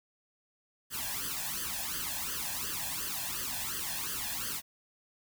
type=noise with flanger; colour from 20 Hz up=white; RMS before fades=-36 dBFS; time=0.9-4.62 s; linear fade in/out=50 ms; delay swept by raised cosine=0.63 to 1.2 ms; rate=2.8 Hz; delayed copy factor=+0.9; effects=none